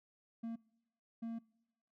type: tone bursts at uneven times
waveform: triangle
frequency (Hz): 228.9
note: A#3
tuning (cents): -31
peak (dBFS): -37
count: 2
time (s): 0.43-0.56 / 1.22-1.39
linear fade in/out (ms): 10
effects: noise-tail reverb RT60 0.9 s tail -24 dB re dry